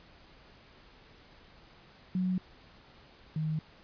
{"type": "tone pair in turn", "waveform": "sine", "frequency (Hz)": [184.2, 156.09], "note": ["F#3", "D#3"], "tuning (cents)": [-7, 6], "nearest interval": "minor third", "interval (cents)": 287, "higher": "first", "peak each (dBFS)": [-27, -29], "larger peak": "first", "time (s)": [[2.15, 2.38], [3.36, 3.59]], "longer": "neither", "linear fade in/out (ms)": 2, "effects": ["pink hiss -57 dBFS RMS until 3.83 s", "resampled to 11025 Hz"]}